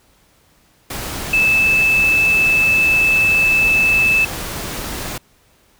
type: tone in noise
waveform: sine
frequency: 2623 Hz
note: E7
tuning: 9 cents flat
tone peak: -11 dBFS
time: 1.33-4.25 s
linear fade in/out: 5 ms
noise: pink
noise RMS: -26 dBFS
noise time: 0.9-5.18 s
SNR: +12 dB
effects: pink hiss -55 dBFS RMS until 5.79 s